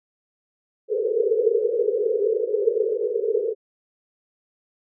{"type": "band-pass noise", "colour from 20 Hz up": "white", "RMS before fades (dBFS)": -22, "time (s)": [0.88, 3.55], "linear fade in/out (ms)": 50, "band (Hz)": [410, 480], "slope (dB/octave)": 96, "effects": []}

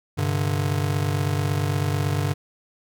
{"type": "chord", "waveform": "square", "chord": "G suspended fourth", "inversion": "none", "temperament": "just", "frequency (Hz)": [98, 130.67, 147], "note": ["G2", "C3", "D3"], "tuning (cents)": [0, -2, 2], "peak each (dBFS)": [-25, -30, -26], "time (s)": [0.17, 2.34], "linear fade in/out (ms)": 20, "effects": []}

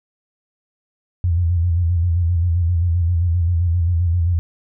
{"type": "tone with vibrato", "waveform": "sine", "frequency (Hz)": 86, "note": "F2", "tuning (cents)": -26, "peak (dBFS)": -14, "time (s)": [1.24, 4.39], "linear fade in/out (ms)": 0, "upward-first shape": "square", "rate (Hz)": 7.6, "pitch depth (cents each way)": 60, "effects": []}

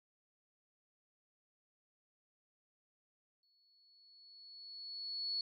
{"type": "tone with exponential growth", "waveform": "sine", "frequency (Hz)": 4397, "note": "C#8", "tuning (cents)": -15, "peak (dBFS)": -34, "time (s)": [3.43, 5.41], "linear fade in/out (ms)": 2, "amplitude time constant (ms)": 430, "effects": []}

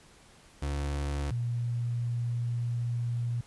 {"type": "tone pair in turn", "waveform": ["35% pulse", "sine"], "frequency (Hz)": [71.4, 119.18], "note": ["D2", "A#2"], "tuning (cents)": [-48, 39], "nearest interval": "major sixth", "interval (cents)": 887, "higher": "second", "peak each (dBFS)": -28, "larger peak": "neither", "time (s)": [[0.62, 1.31], [1.31, 3.41]], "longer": "second", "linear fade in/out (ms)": 5, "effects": ["pink hiss -57 dBFS RMS until 3.46 s", "resampled to 24000 Hz"]}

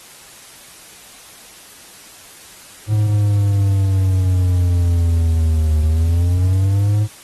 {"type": "linear two-way sweep", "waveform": "triangle", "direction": "down then up", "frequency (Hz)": [107, 76.6, 107], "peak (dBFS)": -10, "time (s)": [2.87, 7.08], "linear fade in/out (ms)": 50, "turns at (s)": 5.81, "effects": ["white hiss -41 dBFS RMS until 7.23 s", "AAC 32 kbps"]}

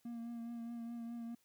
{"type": "tone with vibrato", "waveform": "triangle", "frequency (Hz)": 233.8, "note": "A#3", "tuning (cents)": 5, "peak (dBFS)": -40, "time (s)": [0.05, 1.35], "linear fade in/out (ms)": 5, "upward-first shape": "triangle", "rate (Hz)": 4.8, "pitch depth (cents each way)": 29, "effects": ["white hiss -75 dBFS RMS until 1.44 s"]}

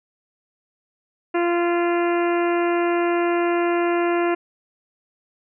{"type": "harmonic tone", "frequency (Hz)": 345.6, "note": "F4", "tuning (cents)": -18, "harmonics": [1, 2, 3, 4, 5, 6, 7, 8], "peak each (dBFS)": [-19, -25, -29, -31, -33, -35, -36, -37], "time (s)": [1.34, 4.35], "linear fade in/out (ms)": 10, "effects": []}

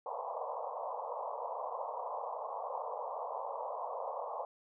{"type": "band-pass noise", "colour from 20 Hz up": "white", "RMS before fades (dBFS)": -40, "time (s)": [0.06, 4.45], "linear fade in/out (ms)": 2, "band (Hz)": [470, 1100], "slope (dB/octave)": 96, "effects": []}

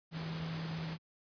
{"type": "tone in noise", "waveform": "sine", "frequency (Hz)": 162.3, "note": "E3", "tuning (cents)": -27, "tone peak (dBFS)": -37, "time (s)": [0.11, 0.98], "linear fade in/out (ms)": 50, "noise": "pink", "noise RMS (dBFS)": -44, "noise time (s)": [0.11, 0.98], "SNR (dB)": 4, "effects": ["high-pass 100 Hz 12 dB/octave", "resampled to 11025 Hz"]}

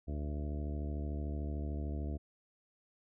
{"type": "harmonic tone with a mistuned harmonic", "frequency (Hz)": 73.42, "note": "D2", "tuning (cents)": 0, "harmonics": [1, 2, 3, 4, 5, 6, 7, 8, 9], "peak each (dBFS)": [-36, -45, -46, -46, -51, -54, -56, -58, -53], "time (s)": [0.07, 2.18], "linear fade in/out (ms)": 20, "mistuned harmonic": 9, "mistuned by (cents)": 18, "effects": []}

